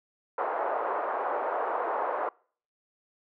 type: band-pass noise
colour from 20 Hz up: pink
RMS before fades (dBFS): -30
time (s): 0.38-2.29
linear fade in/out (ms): 2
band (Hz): 480 to 1200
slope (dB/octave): 24
effects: noise-tail reverb RT60 0.5 s tail -26 dB re dry + high-pass 300 Hz 12 dB/octave